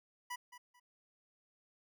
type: tone with echo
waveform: 25% pulse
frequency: 981 Hz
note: B5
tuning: 12 cents flat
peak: -36 dBFS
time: 0.3-0.36 s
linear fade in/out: 10 ms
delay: 220 ms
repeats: 2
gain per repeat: -12 dB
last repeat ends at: 0.8 s
effects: none